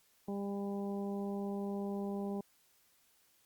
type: harmonic tone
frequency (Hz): 199.9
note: G3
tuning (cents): +34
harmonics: 1 / 2 / 3 / 4 / 5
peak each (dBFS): -37 / -41 / -48 / -48 / -55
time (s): 0.28-2.41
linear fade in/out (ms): 5
effects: white hiss -70 dBFS RMS until 3.45 s + Opus 48 kbps